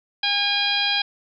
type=harmonic tone with a mistuned harmonic; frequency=813 Hz; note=G#5; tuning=37 cents flat; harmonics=1 / 2 / 3 / 4 / 5 / 6; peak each=-29 / -28 / -26 / -23 / -26 / -29 dBFS; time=0.23-1.02 s; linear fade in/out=5 ms; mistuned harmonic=5; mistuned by=-23 cents; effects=none